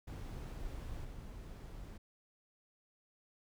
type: noise with level steps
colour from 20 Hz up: brown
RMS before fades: -44 / -48 dBFS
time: 0.07-1.98 s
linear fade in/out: 10 ms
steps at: 1.04 s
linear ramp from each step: 10 ms
effects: none